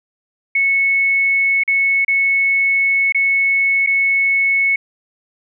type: tone with dropouts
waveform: sine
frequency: 2203 Hz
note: C#7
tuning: 11 cents flat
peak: -12 dBFS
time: 0.55-4.76 s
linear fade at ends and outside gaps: 5 ms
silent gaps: 1.636-1.677 / 2.048-2.08 / 3.123-3.146 / 3.864-3.871 s
effects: none